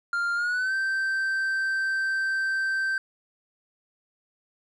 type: tone with pitch glide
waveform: triangle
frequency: 1396.9 to 1558.9 Hz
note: F6 to G6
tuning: 0 to -10 cents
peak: -22 dBFS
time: 0.13-2.98 s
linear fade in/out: 2 ms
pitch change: +190 cents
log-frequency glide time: 0.35-0.74 s
effects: resampled to 24000 Hz